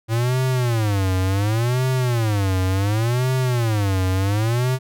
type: tone with vibrato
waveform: square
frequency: 110 Hz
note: A2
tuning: in tune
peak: -18 dBFS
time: 0.08-4.79 s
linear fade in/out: 50 ms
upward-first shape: sine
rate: 0.69 Hz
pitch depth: 290 cents each way
effects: none